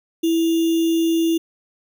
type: tone with sample-and-hold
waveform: sine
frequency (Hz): 330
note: E4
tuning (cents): +2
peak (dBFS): -15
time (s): 0.23-1.38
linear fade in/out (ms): 10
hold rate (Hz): 3150
effects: none